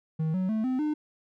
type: tone with pitch steps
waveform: triangle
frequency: 158.4 / 186.21 / 218.9 / 257.3 / 302.5 Hz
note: D#3 / F#3 / A3 / C4 / D#4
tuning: +31 / +11 / -9 / -29 / -49 cents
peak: -23 dBFS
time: 0.19-0.94 s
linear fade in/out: 10 ms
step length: 150 ms
effects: none